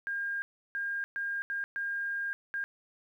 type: tone bursts at uneven times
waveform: sine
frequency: 1611 Hz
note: G6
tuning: 47 cents sharp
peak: -31 dBFS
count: 6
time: 0.07-0.42 / 0.75-1.04 / 1.16-1.42 / 1.5-1.64 / 1.76-2.33 / 2.54-2.64 s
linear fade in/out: 0 ms
effects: 11-bit